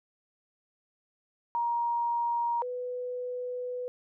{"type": "tone pair in turn", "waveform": "sine", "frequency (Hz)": [943, 496.5], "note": ["A#5", "B4"], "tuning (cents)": [20, 9], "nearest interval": "major seventh", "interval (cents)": 1111, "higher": "first", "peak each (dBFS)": [-26, -32], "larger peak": "first", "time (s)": [[1.55, 2.62], [2.62, 3.88]], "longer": "second", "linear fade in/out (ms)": 0, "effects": []}